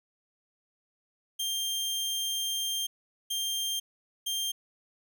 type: tone bursts at uneven times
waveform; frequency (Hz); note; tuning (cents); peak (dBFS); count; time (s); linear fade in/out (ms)
sawtooth; 3184; G7; +26; -26; 3; 1.39-2.87 / 3.3-3.8 / 4.26-4.52; 10
effects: none